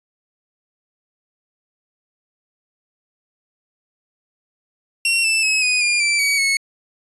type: tone with pitch steps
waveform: sawtooth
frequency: 2732 / 2648 / 2567 / 2488 / 2412 / 2337 / 2266 / 2196 Hz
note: F7 / E7 / E7 / D#7 / D7 / D7 / C#7 / C#7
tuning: -39 / +7 / -47 / -1 / +46 / -9 / +37 / -17 cents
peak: -12 dBFS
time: 5.05-6.57 s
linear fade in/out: 2 ms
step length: 190 ms
effects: resampled to 24000 Hz